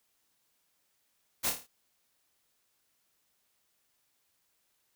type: noise with echo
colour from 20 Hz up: white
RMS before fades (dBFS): -30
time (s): 1.43-1.51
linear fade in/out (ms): 20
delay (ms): 27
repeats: 6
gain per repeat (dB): -5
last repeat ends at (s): 1.672
effects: white hiss -75 dBFS RMS until 4.95 s